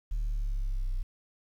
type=linear sweep; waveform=sine; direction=down; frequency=38.61 to 30.44 Hz; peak=-25 dBFS; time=0.11-1.03 s; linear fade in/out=10 ms; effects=tanh soft clip ceiling -27 dBFS + 10-bit